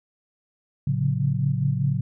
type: tone cluster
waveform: sine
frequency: 111.7 / 138.3 / 143.3 / 180.2 Hz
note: A2 / C#3 / D3 / F#3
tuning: +27 / -4 / -42 / -45 cents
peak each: -27 / -22 / -30 / -29 dBFS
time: 0.87-2.01 s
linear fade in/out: 5 ms
effects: none